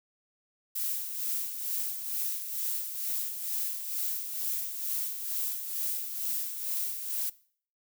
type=noise with tremolo; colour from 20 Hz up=violet; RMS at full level=-31 dBFS; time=0.75-7.3 s; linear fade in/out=10 ms; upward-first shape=sine; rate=2.2 Hz; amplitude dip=55%; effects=noise-tail reverb RT60 0.5 s tail -20 dB re dry